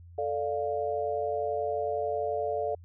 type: chord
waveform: sine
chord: D minor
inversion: second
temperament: equal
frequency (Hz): 440 / 587.3 / 698.5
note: A4 / D5 / F5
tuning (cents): 0 / 0 / 0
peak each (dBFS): -32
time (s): 0.18-2.75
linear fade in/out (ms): 5
effects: added 86 Hz sine -47 dBFS peak until 2.84 s